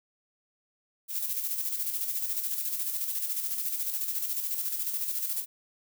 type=noise with tremolo; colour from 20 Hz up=violet; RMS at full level=-30 dBFS; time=1.08-5.46 s; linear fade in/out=50 ms; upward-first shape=square; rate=14 Hz; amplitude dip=45%; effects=none